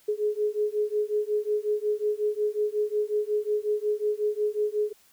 sine beating tone pair, 418.2 / 423.7 Hz, G#4 / G#4, +12 / +35 cents, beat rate 5.5 Hz, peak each -27 dBFS, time 0.08-4.93 s, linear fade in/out 10 ms, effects white hiss -60 dBFS RMS until 5.12 s

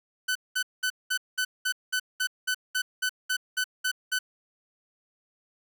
sawtooth tone bursts, 1506 Hz, F#6, 30 cents sharp, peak -21 dBFS, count 15, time 0.28-4.19 s, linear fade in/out 10 ms, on 74 ms, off 200 ms, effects none

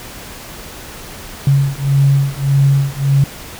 sine beating tone pair, 137.7 / 139.4 Hz, C#3 / C#3, -11 / +10 cents, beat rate 1.7 Hz, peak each -13 dBFS, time 1.47-3.24 s, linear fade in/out 2 ms, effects pink hiss -32 dBFS RMS until 3.59 s

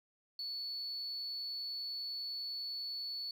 sine tone, 4435 Hz, C#8, in tune, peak -37 dBFS, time 0.39-3.31 s, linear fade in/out 2 ms, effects tanh soft clip ceiling -35 dBFS + 11-bit

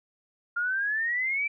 sine exponential sweep, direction up, 1396.9 to 2349 Hz, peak -25 dBFS, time 0.56-1.48 s, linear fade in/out 10 ms, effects none

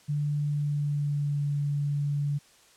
sine tone with pitch glide, 146.83 to 144.22 Hz, D3 to D3, 0 to -31 cents, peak -25 dBFS, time 0.08-2.39 s, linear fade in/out 20 ms, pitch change -31 cents, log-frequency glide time 0.42-1.44 s, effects white hiss -58 dBFS RMS until 2.76 s + low-pass 9000 Hz 12 dB/octave

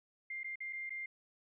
sine tone with dropouts, 2100 Hz, C7, 6 cents sharp, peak -39 dBFS, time 0.3-1.06 s, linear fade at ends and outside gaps 5 ms, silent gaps 0.433-0.443 / 0.557-0.604 / 0.727-0.73 / 0.895-0.904 s, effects none

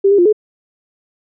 sine tone with pitch steps, 394.5 / 403.8 / 350.5 / 426 Hz, G4 / G#4 / F4 / G#4, +11 / -49 / +6 / +44 cents, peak -7 dBFS, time 0.04-0.328 s, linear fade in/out 10 ms, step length 72 ms, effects none

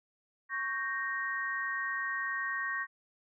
sine chord, G diminished, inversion second, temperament equal, 1108.7 / 1568 / 1864.7 Hz, Db6 / G6 / Bb6, 0 / 0 / 0 cents, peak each -38 / -38 / -34 dBFS, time 0.49-2.87 s, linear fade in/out 50 ms, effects none

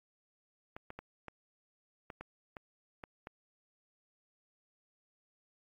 clicks, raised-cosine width 0.5 ms, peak -29 dBFS, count 9, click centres 0.765 / 0.904 / 0.99 / 1.283 / 2.102 / 2.21 / 2.568 / 3.038 / 3.271 s, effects AAC 48 kbps

